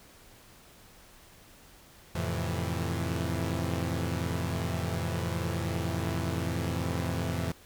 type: chord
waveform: sawtooth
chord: F major seventh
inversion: none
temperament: equal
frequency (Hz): 87.31 / 110 / 130.81 / 164.81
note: F2 / A2 / C3 / E3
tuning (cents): 0 / 0 / 0 / 0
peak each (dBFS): -29 / -32 / -33 / -31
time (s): 2.15-7.52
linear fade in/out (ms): 5
effects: pink hiss -55 dBFS RMS until 7.65 s